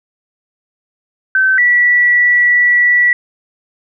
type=tone pair in turn; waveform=sine; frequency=1539 / 1950.5 Hz; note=G6 / B6; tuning=-32 / -22 cents; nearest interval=major third; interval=410 cents; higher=second; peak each=-8 / -7 dBFS; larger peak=second; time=1.35-1.58 / 1.58-3.13 s; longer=second; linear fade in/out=2 ms; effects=none